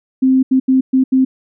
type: tone bursts at uneven times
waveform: sine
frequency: 261.6 Hz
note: C4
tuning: in tune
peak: -8 dBFS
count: 5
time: 0.22-0.43 / 0.51-0.6 / 0.68-0.81 / 0.93-1.04 / 1.12-1.25 s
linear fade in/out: 10 ms
effects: none